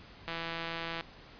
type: click train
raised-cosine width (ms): 0.3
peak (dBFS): -21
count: 122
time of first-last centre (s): 0.28-1.009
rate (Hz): 166
effects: pink hiss -53 dBFS RMS until 1.39 s + resampled to 11025 Hz